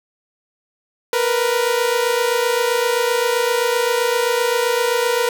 sawtooth tone pair together, 466.2 / 493.9 Hz, A#4 / B4, 0 / 0 cents, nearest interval minor second, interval 100 cents, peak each -15 dBFS, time 1.13-5.29 s, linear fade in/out 2 ms, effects none

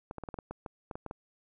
clicks, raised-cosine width 1 ms, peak -25 dBFS, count 12, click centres 0.111 / 0.183 / 0.237 / 0.288 / 0.342 / 0.388 / 0.51 / 0.662 / 0.912 / 0.955 / 1.063 / 1.111 s, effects none

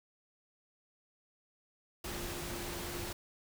sine tone in noise, 349.2 Hz, F4, in tune, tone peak -46 dBFS, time 2.04-3.13 s, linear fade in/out 5 ms, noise pink, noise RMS -41 dBFS, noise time 2.04-3.13 s, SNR -8 dB, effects none

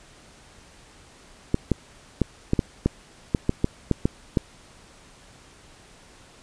clicks, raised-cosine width 3 ms, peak -6 dBFS, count 12, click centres 1.544 / 1.717 / 2.217 / 2.534 / 2.592 / 2.86 / 3.348 / 3.494 / 3.644 / 3.913 / 4.055 / 4.372 s, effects pink hiss -51 dBFS RMS until 6.42 s + resampled to 22050 Hz

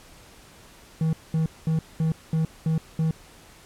triangle tone bursts, 160 Hz, D#3, 49 cents sharp, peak -18 dBFS, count 7, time 1.01-3.11 s, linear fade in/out 2 ms, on 120 ms, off 210 ms, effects pink hiss -50 dBFS RMS until 3.65 s + low-pass 12000 Hz 12 dB/octave

